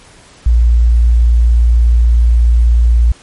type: tone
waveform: sine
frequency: 58.27 Hz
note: A#1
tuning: in tune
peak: -5 dBFS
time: 0.46-3.12 s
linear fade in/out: 5 ms
effects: pink hiss -41 dBFS RMS until 3.22 s + MP3 48 kbps